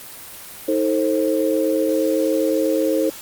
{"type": "chord", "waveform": "sine", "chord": "A diminished", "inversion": "second", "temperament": "just", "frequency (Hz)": [316.8, 440, 528], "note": ["Eb4", "A4", "C5"], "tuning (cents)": [31, 0, 16], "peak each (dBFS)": [-20, -22, -20], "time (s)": [0.68, 3.1], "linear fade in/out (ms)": 5, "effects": ["white hiss -37 dBFS RMS until 3.21 s", "Opus 32 kbps"]}